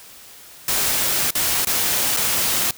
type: noise with dropouts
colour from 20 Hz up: white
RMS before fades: -20 dBFS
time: 0.68-2.71 s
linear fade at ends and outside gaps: 2 ms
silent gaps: 1.307-1.352 / 1.649-1.67 / 2.166-2.17 s
effects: white hiss -43 dBFS RMS until 2.77 s